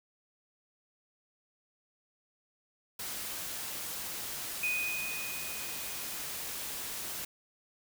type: noise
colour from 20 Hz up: white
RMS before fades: -39 dBFS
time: 2.99-7.25 s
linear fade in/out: 5 ms
type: tone with exponential decay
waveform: sine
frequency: 2489 Hz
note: D#7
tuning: in tune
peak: -28 dBFS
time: 4.63-6.8 s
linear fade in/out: 5 ms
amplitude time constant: 470 ms
effects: none